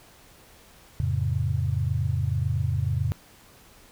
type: chord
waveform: sine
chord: F augmented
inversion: none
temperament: just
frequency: 87.31 / 109.13 / 136.42 Hz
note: F2 / A2 / C#3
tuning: 0 / -14 / -27 cents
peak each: -27 dBFS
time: 1-3.12 s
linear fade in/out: 0 ms
effects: pink hiss -53 dBFS RMS until 3.91 s